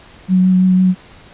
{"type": "tone with vibrato", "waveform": "sine", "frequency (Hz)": 185, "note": "F#3", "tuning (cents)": 0, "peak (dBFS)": -8, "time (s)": [0.28, 0.95], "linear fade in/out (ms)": 50, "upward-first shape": "triangle", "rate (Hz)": 6, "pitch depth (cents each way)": 16, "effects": ["pink hiss -42 dBFS RMS until 1.33 s", "resampled to 8000 Hz"]}